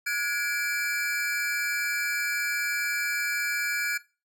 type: tone cluster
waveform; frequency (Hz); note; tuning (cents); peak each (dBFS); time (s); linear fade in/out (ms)
square; 1442 / 1668 / 2327; F#6 / G#6 / D7; -45 / +7 / -17; -32 / -32 / -31; 0.06-3.98; 10
effects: noise-tail reverb RT60 0.3 s tail -19 dB re dry